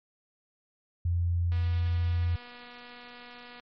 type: tone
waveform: sine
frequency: 86.4 Hz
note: F2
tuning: 18 cents flat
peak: -24 dBFS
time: 1.05-2.36 s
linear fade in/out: 5 ms
type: click train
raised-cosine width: 0.3 ms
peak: -32 dBFS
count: 506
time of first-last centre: 1.52-3.598 s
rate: 243 Hz
effects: MP3 32 kbps